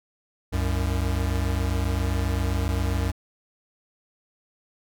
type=tone pair together; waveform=square; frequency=65.12 / 92.6 Hz; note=C2 / F#2; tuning=-8 / +2 cents; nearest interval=tritone; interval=610 cents; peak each=-26 dBFS; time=0.52-3.12 s; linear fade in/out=20 ms; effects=none